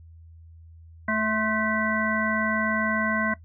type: harmonic tone with a mistuned harmonic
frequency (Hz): 218.3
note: A3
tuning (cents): -13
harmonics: 1 / 3 / 5 / 7 / 9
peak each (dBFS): -27 / -30 / -30 / -28 / -29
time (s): 1.08-3.34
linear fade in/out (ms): 5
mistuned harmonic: 5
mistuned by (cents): -55
effects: noise-tail reverb RT60 0.1 s tail -18 dB re dry + added 82 Hz sine -45 dBFS peak until 3.44 s